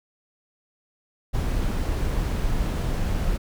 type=noise; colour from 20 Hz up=brown; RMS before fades=-24 dBFS; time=1.33-3.38 s; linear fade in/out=20 ms; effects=none